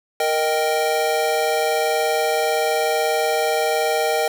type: chord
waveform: square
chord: Eb major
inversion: second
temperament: equal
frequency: 466.2 / 622.3 / 784 Hz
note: Bb4 / Eb5 / G5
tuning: 0 / 0 / 0 cents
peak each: -23 dBFS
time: 0.2-4.28 s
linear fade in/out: 2 ms
effects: none